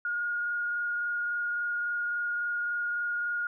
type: tone with frequency modulation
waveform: sine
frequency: 1430 Hz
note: F6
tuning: 41 cents sharp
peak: -28 dBFS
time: 0.05-3.47 s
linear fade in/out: 2 ms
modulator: 23.6 Hz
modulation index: 0.59
effects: none